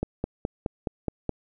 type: click train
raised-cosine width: 2 ms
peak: -13 dBFS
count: 7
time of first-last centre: 0.03-1.293 s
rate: 4.75 Hz
effects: none